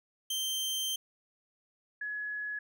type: tone pair in turn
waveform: sawtooth / sine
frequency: 3135 / 1690.7 Hz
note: G7 / G#6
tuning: -1 / +30 cents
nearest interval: major seventh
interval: 1069 cents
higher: first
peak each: -28 / -34 dBFS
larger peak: first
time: 0.3-0.96 / 2.01-2.59 s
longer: first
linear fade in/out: 5 ms
effects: none